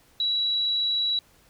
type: tone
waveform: sine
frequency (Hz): 3909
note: B7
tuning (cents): -19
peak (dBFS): -22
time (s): 0.2-1.19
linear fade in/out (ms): 2
effects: pink hiss -59 dBFS RMS until 1.49 s